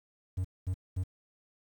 triangle tone bursts, 92 Hz, F#2, 9 cents flat, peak -27 dBFS, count 3, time 0.37-1.038 s, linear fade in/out 10 ms, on 76 ms, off 220 ms, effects 10-bit

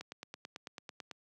click train, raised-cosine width 0.2 ms, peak -26 dBFS, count 11, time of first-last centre 0.01-1.113 s, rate 9.07 Hz, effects high-pass 150 Hz 12 dB/octave

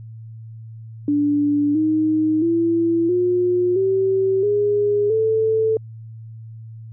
sine tone with pitch steps, 291.1 / 312 / 334.4 / 358.4 / 384.1 / 411.7 / 441.2 Hz, D4 / D#4 / E4 / F4 / G4 / G#4 / A4, -15 / +5 / +25 / +45 / -35 / -15 / +5 cents, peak -15 dBFS, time 1.08-5.77 s, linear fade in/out 2 ms, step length 670 ms, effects added 112 Hz sine -34 dBFS peak until 6.92 s

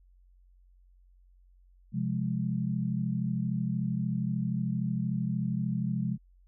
sine chord, F minor, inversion second, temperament equal, 130.81 / 174.61 / 207.7 Hz, C3 / F3 / Ab3, 0 / 0 / 0 cents, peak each -32 dBFS, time 1.92-6.18 s, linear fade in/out 50 ms, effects added 45 Hz sine -57 dBFS peak until 6.47 s

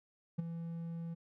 triangle tone with ADSR envelope, 167.1 Hz, E3, 24 cents sharp, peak -27 dBFS, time 0.38-1.15 s, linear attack 13 ms, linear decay 13 ms, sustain -10 dB, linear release 19 ms, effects none

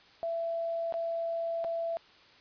sine tone with dropouts, 668 Hz, E5, 23 cents sharp, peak -30 dBFS, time 0.23-1.97 s, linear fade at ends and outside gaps 0 ms, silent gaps 0.924-0.94 / 1.642-1.647 s, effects white hiss -58 dBFS RMS until 2.4 s + resampled to 11025 Hz

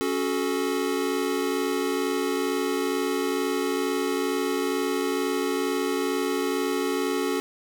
square chord, F# minor, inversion second, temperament equal with one note detuned, 277.2 / 370 / 432.2 Hz, C#4 / F#4 / A4, 0 / 0 / -31 cents, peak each -29 dBFS, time 0.01-7.4 s, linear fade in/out 0 ms, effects none

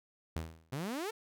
sawtooth tone with exponential decay, 81 Hz, E2, 30 cents flat, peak -29 dBFS, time 0.36-0.71 s, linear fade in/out 0 ms, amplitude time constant 75 ms
sawtooth exponential sweep, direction up, 123.47 to 466.2 Hz, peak -32 dBFS, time 0.72-1.11 s, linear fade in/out 10 ms
effects none

